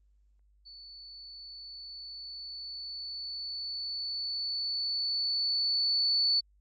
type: tone with level ramp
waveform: sine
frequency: 4468 Hz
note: C#8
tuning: 13 cents sharp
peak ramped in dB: -47 to -23 dBFS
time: 0.65-6.41 s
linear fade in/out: 20 ms
effects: added 50 Hz sine -62 dBFS peak until 6.6 s + Opus 32 kbps